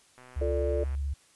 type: click train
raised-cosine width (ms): 0.5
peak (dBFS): -36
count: 98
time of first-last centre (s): 0.18-0.95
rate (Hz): 126
type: tone with vibrato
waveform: sine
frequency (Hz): 70.1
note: C#2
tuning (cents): +20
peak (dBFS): -28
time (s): 0.36-1.14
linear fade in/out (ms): 10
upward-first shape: sine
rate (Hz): 16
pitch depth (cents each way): 43
type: chord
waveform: sine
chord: D minor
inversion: first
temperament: equal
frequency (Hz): 349.2 / 440 / 587.3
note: F4 / A4 / D5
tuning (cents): 0 / 0 / 0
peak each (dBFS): -34 / -31 / -31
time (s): 0.41-0.84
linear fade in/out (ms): 5
effects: white hiss -61 dBFS RMS until 1.35 s + resampled to 24000 Hz